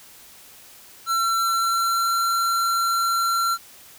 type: tone with pitch glide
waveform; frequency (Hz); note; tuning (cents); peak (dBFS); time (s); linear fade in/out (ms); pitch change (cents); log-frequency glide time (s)
square; 1351 to 1364.3; E6 to F6; +42 to -41; -20; 1.06-3.58; 50; +17; 1.45-2.15
effects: white hiss -47 dBFS RMS until 3.98 s